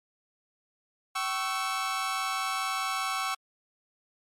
sawtooth chord, C# diminished, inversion second, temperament equal with one note detuned, 767.4 / 1108.7 / 1318.5 Hz, G5 / C#6 / E6, -37 / 0 / 0 cents, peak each -31 / -28 / -29 dBFS, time 1.15-3.35 s, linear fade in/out 10 ms, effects low-pass 11000 Hz 12 dB/octave + MP3 96 kbps

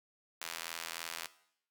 sawtooth tone with high-pass filter, 83.2 Hz, E2, 17 cents sharp, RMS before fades -43 dBFS, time 0.41-1.27 s, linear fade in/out 5 ms, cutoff 1500 Hz, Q 0.52, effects noise-tail reverb RT60 0.7 s tail -17 dB re dry

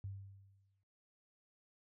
sine tone with exponential decay, 98 Hz, G2, in tune, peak -39 dBFS, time 0.04-0.83 s, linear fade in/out 0 ms, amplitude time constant 170 ms, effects high-pass 60 Hz 12 dB/octave

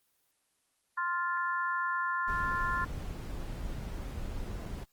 harmonic tone, 349.2 Hz, F4, in tune, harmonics 3 / 4 / 5, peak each -32 / -34 / -36 dBFS, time 0.97-2.85 s, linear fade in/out 10 ms
brown noise, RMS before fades -38 dBFS, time 2.27-4.85 s, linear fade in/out 20 ms
effects white hiss -74 dBFS RMS until 4.92 s + Opus 24 kbps

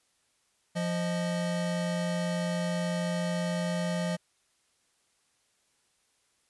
square tone pair together, 174.26 / 621 Hz, F3 / D#5, -4 / -3 cents, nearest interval octave + minor seventh, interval 2201 cents, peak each -30 / -35 dBFS, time 0.75-4.17 s, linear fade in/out 20 ms, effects white hiss -71 dBFS RMS until 6.49 s + resampled to 24000 Hz

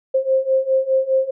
sine beating tone pair, 526 / 530.9 Hz, C5 / C5, +9 / +25 cents, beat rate 4.9 Hz, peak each -19 / -17 dBFS, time 0.14-1.31 s, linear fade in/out 10 ms, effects none

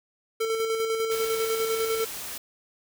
square tone with tremolo, 447.5 Hz, A4, 29 cents sharp, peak -24 dBFS, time 0.4-2.05 s, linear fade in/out 10 ms, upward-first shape square, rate 10 Hz, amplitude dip 35%
white noise, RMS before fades -36 dBFS, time 1.11-2.38 s, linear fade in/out 5 ms
effects none

